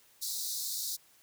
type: high-pass noise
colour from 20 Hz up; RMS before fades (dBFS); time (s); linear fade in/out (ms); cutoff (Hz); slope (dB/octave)
pink; -36; 0.21-0.97; 20; 3800; 96
effects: white hiss -63 dBFS RMS until 1.22 s